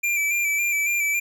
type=tone with vibrato; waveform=square; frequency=2349 Hz; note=D7; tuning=in tune; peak=-21 dBFS; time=0.03-1.2 s; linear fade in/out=10 ms; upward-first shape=square; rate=3.6 Hz; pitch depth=29 cents each way; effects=none